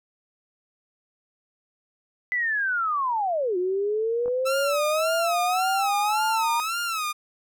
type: linear two-way sweep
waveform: sine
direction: down then up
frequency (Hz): 2016 to 353.6 to 939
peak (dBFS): -22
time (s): 2.32-6.6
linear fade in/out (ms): 0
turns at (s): 3.57
type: clicks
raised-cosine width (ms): 1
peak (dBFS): -26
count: 2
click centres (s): 4.259 / 4.281
type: tone with vibrato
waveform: sawtooth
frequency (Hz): 1307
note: E6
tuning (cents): -15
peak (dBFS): -22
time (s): 4.45-7.13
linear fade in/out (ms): 20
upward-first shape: sine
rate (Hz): 1.8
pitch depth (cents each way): 130
effects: none